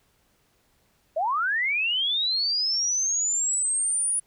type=linear sweep; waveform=sine; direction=up; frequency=587.3 to 9810 Hz; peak=-22 dBFS; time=1.16-4.2 s; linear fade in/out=10 ms; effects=pink hiss -66 dBFS RMS until 4.26 s